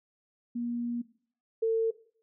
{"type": "tone pair in turn", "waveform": "sine", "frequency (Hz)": [238.3, 449.9], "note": ["A#3", "A4"], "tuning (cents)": [38, 39], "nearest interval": "major seventh", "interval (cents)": 1101, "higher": "second", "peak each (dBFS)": [-30, -23], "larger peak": "second", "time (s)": [[0.55, 1.02], [1.62, 1.91]], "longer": "first", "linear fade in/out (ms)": 10, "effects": ["noise-tail reverb RT60 0.5 s tail -17 dB re dry"]}